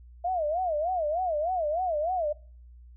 sine tone with vibrato, 666 Hz, E5, 18 cents sharp, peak -25 dBFS, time 0.24-2.33 s, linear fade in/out 10 ms, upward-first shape sine, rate 3.3 Hz, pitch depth 210 cents each way, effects noise-tail reverb RT60 0.5 s tail -24 dB re dry + added 60 Hz sine -47 dBFS peak until 2.96 s

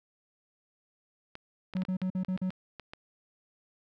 clicks, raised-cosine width 0.3 ms, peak -26 dBFS, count 11, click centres 1.354 / 1.737 / 1.768 / 1.82 / 1.851 / 2.017 / 2.248 / 2.376 / 2.505 / 2.797 / 2.935 s
triangle tone bursts, 185.6 Hz, F#3, 6 cents sharp, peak -26 dBFS, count 6, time 1.75-2.501 s, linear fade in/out 5 ms, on 86 ms, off 47 ms
effects none

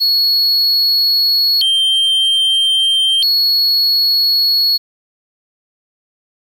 triangle tone with vibrato, 3705 Hz, A#7, 11 cents flat, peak -9 dBFS, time 0-4.78 s, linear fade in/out 20 ms, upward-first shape square, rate 0.31 Hz, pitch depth 280 cents each way, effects 7-bit

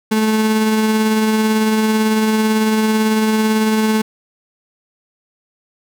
35% pulse tone with tremolo, 217.7 Hz, A3, 18 cents flat, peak -10 dBFS, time 0.11-4.02 s, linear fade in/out 10 ms, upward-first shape sine, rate 18 Hz, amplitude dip 25%, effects none

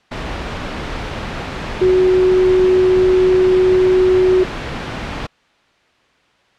sine tone in noise, 370 Hz, F#4, in tune, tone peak -9 dBFS, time 1.81-4.44 s, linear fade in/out 10 ms, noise pink, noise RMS -24 dBFS, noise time 0.11-5.27 s, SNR +12 dB, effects white hiss -55 dBFS RMS until 6.58 s + low-pass 3000 Hz 12 dB/octave

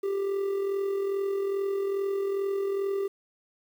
triangle tone with amplitude modulation, 394.4 Hz, G4, 11 cents sharp, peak -22 dBFS, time 0.03-3.08 s, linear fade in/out 10 ms, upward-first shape sine, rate 42.4 Hz, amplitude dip 45%, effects 9-bit

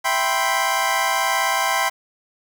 25% pulse chord, C major seventh, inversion first, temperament equal, 659.3 / 784 / 987.8 / 1046.5 Hz, E5 / G5 / B5 / C6, 0 / 0 / 0 / 0 cents, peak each -23 / -19 / -21 / -19 dBFS, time 0.04-1.9 s, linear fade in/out 20 ms, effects 7-bit

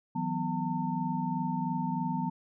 sine tone cluster, 161.2 / 184.2 / 248 / 900 Hz, E3 / F#3 / B3 / A5, -38 / -7 / +7 / +39 cents, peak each -35 / -34 / -34 / -34 dBFS, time 0.15-2.3 s, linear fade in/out 10 ms, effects none

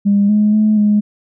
sine tone with pitch steps, 201.8 / 210.4 / 214.3 / 208.8 Hz, G#3 / G#3 / A3 / G#3, -49 / +23 / -45 / +10 cents, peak -8 dBFS, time 0.05-1.01 s, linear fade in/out 20 ms, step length 240 ms, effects tanh soft clip ceiling -4 dBFS

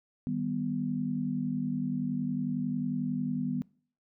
sine chord, Eb augmented, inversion none, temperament equal, 155.56 / 196 / 246.9 Hz, Eb3 / G3 / B3, 0 / 0 / 0 cents, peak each -35 / -35 / -31 dBFS, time 0.27-3.62 s, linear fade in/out 0 ms, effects noise-tail reverb RT60 0.5 s tail -24 dB re dry

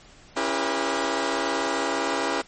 15% pulse chord, C# diminished seventh, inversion none, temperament just, 277.2 / 332.6 / 399.1 / 479 Hz, C#4 / E4 / G4 / Bb4, 0 / +16 / +31 / +47 cents, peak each -23 dBFS, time 0.36-2.42 s, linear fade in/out 10 ms, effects pink hiss -51 dBFS RMS until 2.47 s + MP3 32 kbps

